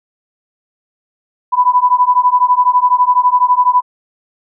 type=beating tone pair; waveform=sine; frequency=987.8 / 999.8 Hz; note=B5 / B5; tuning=0 / +21 cents; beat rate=12 Hz; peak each=-11 dBFS; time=1.52-3.82 s; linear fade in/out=20 ms; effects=none